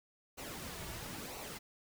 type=noise with flanger; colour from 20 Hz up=pink; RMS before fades=-45 dBFS; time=0.37-1.59 s; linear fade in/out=20 ms; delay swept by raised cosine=0.58 to 3.88 ms; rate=1 Hz; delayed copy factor=-0.55; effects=none